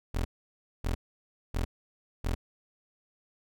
25% pulse tone bursts, 42.57 Hz, F1, 44 cents flat, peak -24 dBFS, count 4, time 0.14-2.35 s, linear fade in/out 10 ms, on 110 ms, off 590 ms, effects none

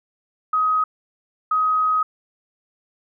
sine tone pair in turn, 1261 / 1261 Hz, D#6 / D#6, +23 / +23 cents, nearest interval unison, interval 0 cents, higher neither, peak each -16 dBFS, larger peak neither, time 0.53-0.84 / 1.51-2.03 s, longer second, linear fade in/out 5 ms, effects none

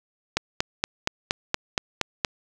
click train, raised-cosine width 0.2 ms, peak -4 dBFS, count 9, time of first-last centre 0.37-2.248 s, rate 4.26 Hz, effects none

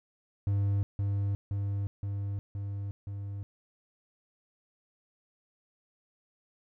triangle tone with echo, 100.1 Hz, G2, 37 cents sharp, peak -23 dBFS, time 0.47-0.83 s, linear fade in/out 0 ms, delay 520 ms, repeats 5, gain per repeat -2 dB, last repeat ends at 3.43 s, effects none

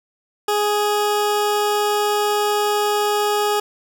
20% pulse tone, 415.8 Hz, G#4, 2 cents sharp, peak -12 dBFS, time 0.48-3.6 s, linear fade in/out 5 ms, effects none

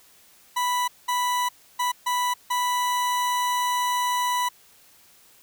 40% pulse tone bursts at uneven times, 987 Hz, B5, 1 cent flat, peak -21 dBFS, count 5, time 0.56-0.88 / 1.08-1.49 / 1.79-1.92 / 2.06-2.34 / 2.5-4.49 s, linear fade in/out 10 ms, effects white hiss -55 dBFS RMS until 5.42 s

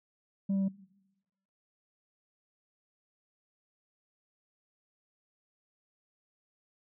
sine tone with pitch steps, 196 / 194.53 / 193.08 Hz, G3 / G3 / G3, 0 / -13 / -26 cents, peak -24 dBFS, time 0.49-0.685 s, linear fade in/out 10 ms, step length 65 ms, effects noise-tail reverb RT60 1.0 s tail -22 dB re dry + tanh soft clip ceiling -26 dBFS

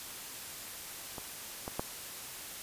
clicks, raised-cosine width 1 ms, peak -27 / -23 / -18 dBFS, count 3, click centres 1.182 / 1.679 / 1.795 s, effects white hiss -44 dBFS RMS until 2.62 s + resampled to 32000 Hz

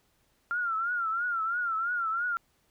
sine tone with vibrato, 1380 Hz, F6, 21 cents flat, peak -27 dBFS, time 0.51-2.37 s, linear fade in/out 0 ms, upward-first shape triangle, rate 3 Hz, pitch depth 120 cents each way, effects pink hiss -70 dBFS RMS until 2.7 s

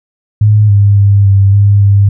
sine tone with pitch steps, 105.8 / 101.2 / 100.4 / 98.4 / 101.2 / 100.2 Hz, G#2 / G#2 / G2 / G2 / G#2 / G2, +33 / -44 / +42 / +7 / -44 / +38 cents, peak -3 dBFS, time 0.41-2.09 s, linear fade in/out 5 ms, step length 280 ms, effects none

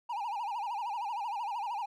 triangle tone with vibrato, 880 Hz, A5, in tune, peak -31 dBFS, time 0.09-1.86 s, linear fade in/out 10 ms, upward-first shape sine, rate 13 Hz, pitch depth 180 cents each way, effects none

